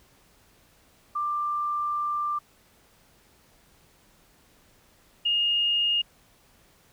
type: tone pair in turn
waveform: sine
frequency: 1185 / 2844 Hz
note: D6 / F7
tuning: +15 / +31 cents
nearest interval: octave + minor third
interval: 1516 cents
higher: second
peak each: -25 / -21 dBFS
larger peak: second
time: 1.15-2.39 / 5.25-6.02 s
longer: first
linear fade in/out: 10 ms
effects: pink hiss -60 dBFS RMS until 6.92 s